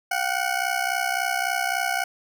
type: ring-modulated tone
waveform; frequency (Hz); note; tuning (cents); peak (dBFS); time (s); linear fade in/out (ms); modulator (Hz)
20% pulse; 740; F#5; 0; -15; 0.11-2.04; 5; 31.8
effects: none